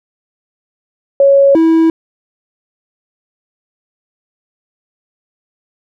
sine / triangle tone pair in turn, 554.4 / 325.5 Hz, C#5 / E4, 0 / -22 cents, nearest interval major sixth, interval 922 cents, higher first, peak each -4 dBFS, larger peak neither, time 1.2-1.55 / 1.55-1.9 s, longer neither, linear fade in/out 2 ms, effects none

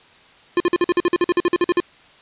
square tone bursts, 351.5 Hz, F4, 11 cents sharp, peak -14 dBFS, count 16, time 0.57-1.802 s, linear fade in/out 2 ms, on 32 ms, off 48 ms, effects white hiss -49 dBFS RMS until 2.21 s + resampled to 8000 Hz

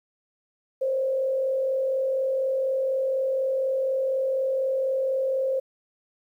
sine tone with frequency modulation, 530 Hz, C5, 22 cents sharp, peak -22 dBFS, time 0.81-5.6 s, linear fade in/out 10 ms, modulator 44.1 Hz, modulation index 0.42, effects 10-bit

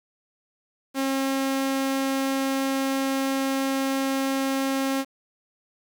sawtooth tone, 269.7 Hz, C#4, 47 cents flat, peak -19 dBFS, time 0.94-5.05 s, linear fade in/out 50 ms, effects 8-bit

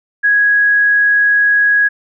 sine tone, 1661.2 Hz, G#6, in tune, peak -8 dBFS, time 0.23-1.89 s, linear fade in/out 20 ms, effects none

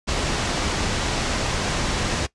pink low-pass noise, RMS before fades -24 dBFS, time 0.07-2.27 s, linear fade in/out 20 ms, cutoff 7500 Hz, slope 24 dB/octave, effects noise-tail reverb RT60 0.1 s tail -19 dB re dry + resampled to 24000 Hz

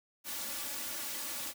white noise with comb filter, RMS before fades -39 dBFS, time 0.24-1.54 s, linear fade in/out 50 ms, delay 3.5 ms, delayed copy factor +1, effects high-pass 80 Hz 12 dB/octave

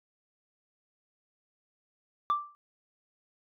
sine tone with exponential decay, 1174.7 Hz, D6, in tune, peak -19 dBFS, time 2.3-2.55 s, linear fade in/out 0 ms, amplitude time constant 53 ms, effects tanh soft clip ceiling -21 dBFS

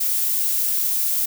violet noise, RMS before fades -21 dBFS, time 0-1.26 s, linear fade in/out 10 ms, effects none

